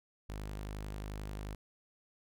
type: tone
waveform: sawtooth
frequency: 51.3 Hz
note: G#1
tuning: 21 cents flat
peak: -36 dBFS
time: 0.29-1.55 s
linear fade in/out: 5 ms
effects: none